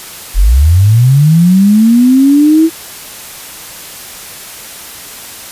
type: linear sweep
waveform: sine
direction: up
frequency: 38.16 to 329.6 Hz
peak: -3 dBFS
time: 0.34-2.7 s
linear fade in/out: 50 ms
effects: white hiss -28 dBFS RMS until 5.51 s + resampled to 32000 Hz